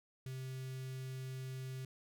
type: tone with notch filter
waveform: square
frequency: 130.81 Hz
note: C3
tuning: in tune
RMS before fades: -44 dBFS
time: 0.26-1.85 s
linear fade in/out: 2 ms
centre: 820 Hz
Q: 0.54
effects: none